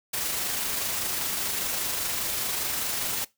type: noise with amplitude modulation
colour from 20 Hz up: white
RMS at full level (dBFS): -28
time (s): 0.13-3.25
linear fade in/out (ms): 10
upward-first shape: sine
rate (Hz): 25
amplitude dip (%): 25
effects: noise-tail reverb RT60 0.2 s tail -20 dB re dry